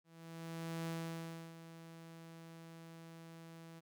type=tone with ADSR envelope; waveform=sawtooth; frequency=164.81 Hz; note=E3; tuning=in tune; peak=-35 dBFS; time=0.04-3.81 s; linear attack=830 ms; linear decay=660 ms; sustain=-13 dB; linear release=28 ms; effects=none